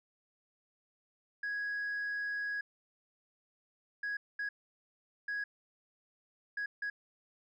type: tone bursts at uneven times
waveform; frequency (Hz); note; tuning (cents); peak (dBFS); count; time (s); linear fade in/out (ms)
sine; 1661.2; G#6; 0; -32; 6; 1.43-2.61 / 4.03-4.17 / 4.39-4.49 / 5.28-5.44 / 6.57-6.66 / 6.82-6.9; 5
effects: tanh soft clip ceiling -32 dBFS